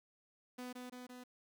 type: tone with echo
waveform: sawtooth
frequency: 249.4 Hz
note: B3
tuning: 17 cents sharp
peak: -40 dBFS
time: 0.58-0.73 s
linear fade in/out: 10 ms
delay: 170 ms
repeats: 3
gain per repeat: -2 dB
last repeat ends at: 1.24 s
effects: 11-bit